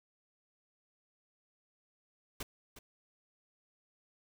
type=noise with echo; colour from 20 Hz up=pink; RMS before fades=-40 dBFS; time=2.4-2.43 s; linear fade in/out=5 ms; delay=360 ms; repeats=1; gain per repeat=-12 dB; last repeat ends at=2.79 s; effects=none